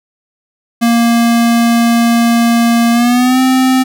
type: tone with pitch glide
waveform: square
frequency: 233.6 to 259.2 Hz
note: A#3 to C4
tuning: +4 to -16 cents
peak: -8 dBFS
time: 0.81-3.84 s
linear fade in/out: 20 ms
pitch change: +180 cents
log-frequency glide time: 2.92-3.4 s
effects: none